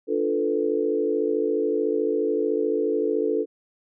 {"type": "chord", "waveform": "sine", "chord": "B half-diminished seventh", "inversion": "first", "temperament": "equal", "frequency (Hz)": [293.7, 349.2, 440, 493.9], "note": ["D4", "F4", "A4", "B4"], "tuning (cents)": [0, 0, 0, 0], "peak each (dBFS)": [-28, -28, -23, -29], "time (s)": [0.07, 3.46], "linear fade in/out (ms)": 50, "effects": []}